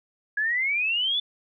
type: exponential sweep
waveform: sine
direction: up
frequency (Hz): 1661.2 to 3520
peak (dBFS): -22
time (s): 0.37-1.2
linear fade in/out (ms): 5
effects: none